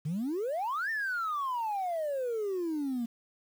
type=exponential two-way sweep; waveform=sine; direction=up then down; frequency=142.3 to 1836 to 228 Hz; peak=-28 dBFS; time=0.05-3.06 s; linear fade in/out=10 ms; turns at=0.9 s; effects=tanh soft clip ceiling -28 dBFS + 9-bit